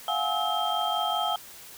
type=tone cluster; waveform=sine; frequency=693 / 738 / 839 / 1292 / 3184 Hz; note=F5 / F#5 / G#5 / E6 / G7; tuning=-14 / -5 / +17 / -35 / +26 cents; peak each=-31 dBFS; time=0.08-1.36 s; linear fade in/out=2 ms; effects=white hiss -46 dBFS RMS until 1.77 s